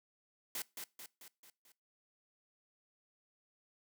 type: noise with echo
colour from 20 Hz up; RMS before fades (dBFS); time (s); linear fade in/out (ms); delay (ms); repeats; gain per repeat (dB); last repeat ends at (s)
white; -40; 0.55-0.62; 2; 220; 5; -5; 1.72
effects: noise-tail reverb RT60 0.3 s tail -23 dB re dry + high-pass 150 Hz 12 dB/octave